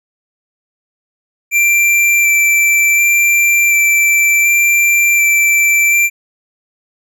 square tone with vibrato, 2349 Hz, D7, in tune, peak -9 dBFS, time 1.51-6.1 s, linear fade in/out 50 ms, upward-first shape square, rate 0.68 Hz, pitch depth 8 cents each way, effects none

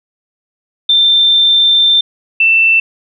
sine tone pair in turn, 3573 / 2670 Hz, A7 / E7, +26 / +22 cents, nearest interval perfect fourth, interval 504 cents, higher first, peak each -6 dBFS, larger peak neither, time 0.89-2.01 / 2.4-2.8 s, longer first, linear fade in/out 5 ms, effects none

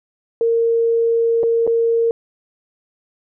sine tone with dropouts, 461 Hz, A#4, 19 cents flat, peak -13 dBFS, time 0.41-2.11 s, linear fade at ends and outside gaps 1 ms, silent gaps 1.432-1.436 / 1.667-1.675 s, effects none

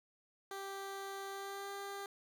15% pulse tone with pitch glide, 392 to 397.9 Hz, G4 to G4, 0 to +26 cents, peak -36 dBFS, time 0.51-2.06 s, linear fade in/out 2 ms, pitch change +26 cents, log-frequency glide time 1.3-1.71 s, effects none

